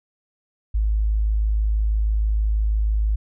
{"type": "tone", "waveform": "sine", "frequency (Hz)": 53.1, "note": "G#1", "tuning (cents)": 39, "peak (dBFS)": -17, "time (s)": [0.74, 3.16], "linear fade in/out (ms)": 10, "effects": []}